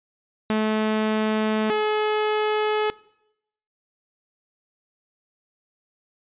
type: tone pair in turn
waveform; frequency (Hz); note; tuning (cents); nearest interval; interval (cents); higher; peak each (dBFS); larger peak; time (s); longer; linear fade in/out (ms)
sawtooth; 216.5 / 426.3; A3 / G#4; -28 / +45; octave; 1173; second; -16; neither; 0.5-1.7 / 1.7-2.9; neither; 0
effects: noise-tail reverb RT60 0.8 s tail -21 dB re dry + resampled to 8000 Hz